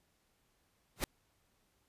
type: noise with exponential growth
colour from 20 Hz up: pink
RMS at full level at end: -29 dBFS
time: 0.96-1.04 s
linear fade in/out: 1 ms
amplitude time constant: 16 ms
effects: pink hiss -75 dBFS RMS until 1.88 s + resampled to 32000 Hz